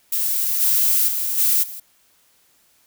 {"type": "noise with level steps", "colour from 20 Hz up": "violet", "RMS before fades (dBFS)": [-21, -17, -23, -17, -34], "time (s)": [0.12, 1.8], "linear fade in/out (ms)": 5, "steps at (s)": [0.6, 1.07, 1.37, 1.62], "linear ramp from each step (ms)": 20, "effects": ["white hiss -59 dBFS RMS until 2.86 s"]}